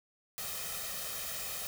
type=noise with comb filter; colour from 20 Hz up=white; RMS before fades=-39 dBFS; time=0.38-1.67 s; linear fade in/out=0 ms; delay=1.6 ms; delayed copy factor=+0.7; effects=none